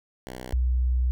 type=tone pair in turn; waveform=5% pulse / sine; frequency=63 / 62.31 Hz; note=B1 / B1; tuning=+35 / +16 cents; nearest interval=unison; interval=19 cents; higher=first; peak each=-25 / -20 dBFS; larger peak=second; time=0.27-0.53 / 0.53-1.11 s; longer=second; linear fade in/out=0 ms; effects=none